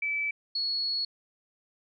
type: tone pair in turn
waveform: sine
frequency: 2309 / 4359 Hz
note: D7 / C#8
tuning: -30 / -30 cents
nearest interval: major seventh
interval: 1100 cents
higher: second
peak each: -27 dBFS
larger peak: neither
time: 0.02-0.31 / 0.55-1.05 s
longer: second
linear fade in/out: 5 ms
effects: none